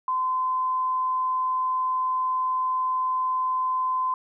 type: tone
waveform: sine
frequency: 1027 Hz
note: C6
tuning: 33 cents flat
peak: -22 dBFS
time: 0.08-4.14 s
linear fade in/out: 2 ms
effects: none